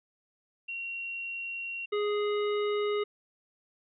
sine tone, 2745 Hz, F7, 31 cents flat, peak -34 dBFS, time 0.68-1.86 s, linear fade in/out 10 ms
harmonic tone, 415.3 Hz, G#4, in tune, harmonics 1 / 3 / 5 / 7 / 9, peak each -27 / -37 / -41 / -44 / -46 dBFS, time 1.92-3.04 s, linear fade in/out 10 ms
effects none

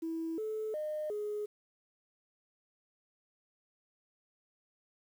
sine tone with pitch steps, 326.5 / 434.1 / 610 / 418.5 Hz, E4 / A4 / D#5 / G#4, -17 / -23 / -34 / +13 cents, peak -33 dBFS, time 0.02-1.46 s, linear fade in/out 10 ms, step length 360 ms, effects tanh soft clip ceiling -30 dBFS + 10-bit

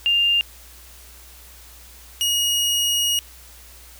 sine / sawtooth tone pair in turn, 2800 / 2880 Hz, F7 / F#7, +4 / -47 cents, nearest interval unison, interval 49 cents, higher second, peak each -15 / -15 dBFS, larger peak neither, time 0.06-0.41 / 2.21-3.19 s, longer second, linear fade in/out 0 ms, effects added 60 Hz sine -46 dBFS peak until 3.99 s + white hiss -46 dBFS RMS until 3.99 s

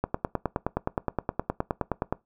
click train, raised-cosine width 1 ms, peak -11 dBFS, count 21, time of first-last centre 0.04-2.126 s, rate 9.59 Hz, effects noise-tail reverb RT60 0.2 s tail -21 dB re dry

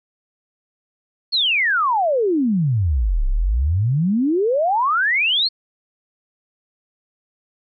sine exponential two-way sweep, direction down then up, 4435 to 30.87 to 4435 Hz, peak -15 dBFS, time 1.32-5.49 s, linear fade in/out 20 ms, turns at 3.27 s, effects none

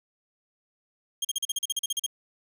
20% pulse tone bursts, 3228 Hz, G#7, 50 cents flat, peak -20 dBFS, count 13, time 1.22-2.064 s, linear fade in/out 5 ms, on 28 ms, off 40 ms, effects none

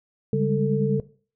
sine tone cluster, 140.4 / 197.3 / 207.3 / 443.8 Hz, C#3 / G3 / G#3 / A4, +22 / +11 / -3 / +15 cents, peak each -23 / -26 / -29 / -23 dBFS, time 0.33-1 s, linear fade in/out 2 ms, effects noise-tail reverb RT60 0.4 s tail -18 dB re dry

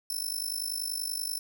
15% pulse tone with amplitude modulation, 5310 Hz, E8, 12 cents sharp, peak -22 dBFS, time 0.1-1.39 s, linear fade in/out 2 ms, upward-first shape sine, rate 50.4 Hz, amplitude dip 85%, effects none

